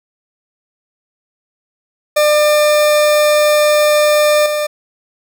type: tone with level steps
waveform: 40% pulse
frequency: 599 Hz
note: D5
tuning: 34 cents sharp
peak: -8 / -14 dBFS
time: 2.16-4.67 s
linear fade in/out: 10 ms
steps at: 4.46 s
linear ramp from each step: 2 ms
effects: none